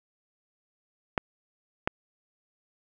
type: clicks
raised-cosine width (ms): 0.5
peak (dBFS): -9 / -9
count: 2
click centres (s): 1.178 / 1.875
effects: none